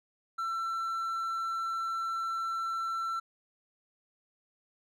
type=tone; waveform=triangle; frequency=1343 Hz; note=E6; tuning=32 cents sharp; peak=-29 dBFS; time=0.38-3.2 s; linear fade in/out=10 ms; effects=none